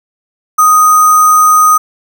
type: tone with sample-and-hold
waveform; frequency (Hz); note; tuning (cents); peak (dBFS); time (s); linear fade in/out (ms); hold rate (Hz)
sine; 1244.5; D#6; 0; -3; 0.58-1.78; 10; 7350
effects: none